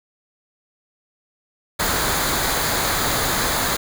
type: noise with comb filter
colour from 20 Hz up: pink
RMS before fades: -21 dBFS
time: 1.79-3.77 s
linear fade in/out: 10 ms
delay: 0.36 ms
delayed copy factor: -0.5
effects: none